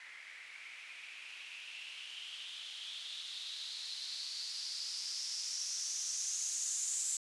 violet noise with low-pass filter sweep, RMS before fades -42 dBFS, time 0-7.17 s, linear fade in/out 2 ms, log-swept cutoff 2000 to 7400 Hz, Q 5.4, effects resampled to 24000 Hz

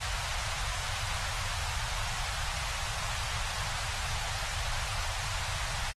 pink band-stop noise, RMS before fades -34 dBFS, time 0-5.92 s, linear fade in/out 20 ms, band 120 to 730 Hz, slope 24 dB/octave, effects low-pass 8000 Hz 12 dB/octave + AAC 32 kbps

